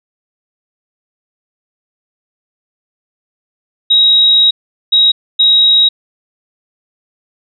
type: tone bursts at uneven times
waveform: sine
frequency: 3811 Hz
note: A#7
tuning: 38 cents sharp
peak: -5 dBFS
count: 3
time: 3.9-4.51 / 4.92-5.12 / 5.39-5.89 s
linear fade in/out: 10 ms
effects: none